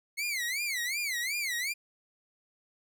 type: tone with vibrato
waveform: sawtooth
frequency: 2135 Hz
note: C7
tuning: 34 cents sharp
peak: -27 dBFS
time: 0.17-1.74 s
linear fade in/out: 20 ms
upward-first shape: sine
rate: 2.7 Hz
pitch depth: 220 cents each way
effects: none